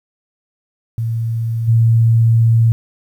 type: tone with level steps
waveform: sine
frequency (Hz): 114.4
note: A#2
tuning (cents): -32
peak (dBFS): -16 / -8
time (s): 0.98-2.72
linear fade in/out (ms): 0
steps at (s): 1.67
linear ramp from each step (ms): 20
effects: 8-bit